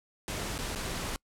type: noise with dropouts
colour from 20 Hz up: pink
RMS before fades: -35 dBFS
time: 0.28-1.16 s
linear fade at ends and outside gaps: 0 ms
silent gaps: 0.58-0.588 / 0.75-0.758 s
effects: noise-tail reverb RT60 0.1 s tail -26 dB re dry + low-pass 11000 Hz 12 dB/octave